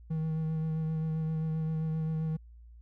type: tone with vibrato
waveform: triangle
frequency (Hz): 158.8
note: D#3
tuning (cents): +36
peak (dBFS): -27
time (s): 0.1-2.37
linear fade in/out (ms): 10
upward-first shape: sine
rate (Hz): 7.6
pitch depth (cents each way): 17
effects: added 58 Hz sine -49 dBFS peak until 2.81 s